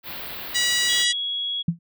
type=band-stop noise; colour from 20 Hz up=white; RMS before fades=-34 dBFS; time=0.03-1.06 s; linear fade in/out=50 ms; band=4400 to 14000 Hz; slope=48 dB/octave
type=harmonic tone; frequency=971 Hz; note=B5; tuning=30 cents flat; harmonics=2 / 3 / 4 / 5 / 6 / 7 / 8 / 9; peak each=-25 / -27 / -24 / -28 / -32 / -31 / -33 / -31 dBFS; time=0.54-1.13 s; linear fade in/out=20 ms
type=tone; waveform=sine; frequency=3334 Hz; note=G#7; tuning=6 cents sharp; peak=-24 dBFS; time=0.88-1.63 s; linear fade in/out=20 ms
type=tone with exponential decay; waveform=sine; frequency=168.9 Hz; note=E3; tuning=42 cents sharp; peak=-14 dBFS; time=1.68-1.79 s; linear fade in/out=5 ms; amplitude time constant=22 ms
effects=none